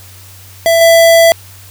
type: tone with level steps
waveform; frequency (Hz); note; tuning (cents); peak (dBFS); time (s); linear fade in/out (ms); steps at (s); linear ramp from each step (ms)
square; 665; E5; +15; -7 / -4; 0.66-1.32; 0; 0.81; 2
effects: added 95 Hz sine -36 dBFS peak until 1.7 s + white hiss -38 dBFS RMS until 1.7 s